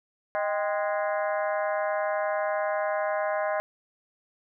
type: harmonic tone with a mistuned harmonic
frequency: 207.7 Hz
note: G#3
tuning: in tune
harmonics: 3 / 4 / 5 / 6 / 7 / 8 / 9 / 10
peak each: -27 / -32 / -34 / -41 / -38 / -37 / -44 / -44 dBFS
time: 0.35-3.6 s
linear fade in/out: 0 ms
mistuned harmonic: 4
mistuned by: -84 cents
effects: none